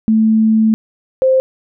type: tone pair in turn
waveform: sine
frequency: 220 / 523.3 Hz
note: A3 / C5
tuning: 0 / 0 cents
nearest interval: octave + minor third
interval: 1500 cents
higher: second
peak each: -8 dBFS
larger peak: neither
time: 0.08-0.74 / 1.22-1.4 s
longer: first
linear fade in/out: 0 ms
effects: none